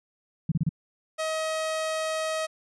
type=tone bursts; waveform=sine; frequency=160 Hz; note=D#3; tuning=49 cents sharp; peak=-20 dBFS; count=4; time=0.49-0.692 s; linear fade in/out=5 ms; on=28 ms; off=30 ms
type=tone; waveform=sawtooth; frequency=634 Hz; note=D#5; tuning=32 cents sharp; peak=-23 dBFS; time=1.18-2.47 s; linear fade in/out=20 ms
effects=resampled to 24000 Hz